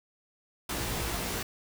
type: noise with comb filter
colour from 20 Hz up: pink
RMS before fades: -33 dBFS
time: 0.69-1.43 s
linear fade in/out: 5 ms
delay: 17 ms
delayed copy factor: +0.95
effects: none